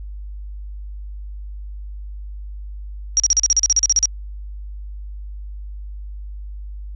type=tone bursts; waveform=sine; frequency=5680 Hz; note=F8; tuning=28 cents sharp; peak=-11 dBFS; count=14; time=3.17-4.056 s; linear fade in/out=0 ms; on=28 ms; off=38 ms; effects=added 50 Hz sine -29 dBFS peak until 6.95 s + resampled to 16000 Hz